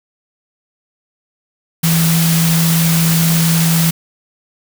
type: tone in noise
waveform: sine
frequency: 164.81 Hz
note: E3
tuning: in tune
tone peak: -11 dBFS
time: 1.83-3.91 s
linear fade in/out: 10 ms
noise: white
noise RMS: -18 dBFS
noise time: 1.83-3.91 s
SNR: +4 dB
effects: none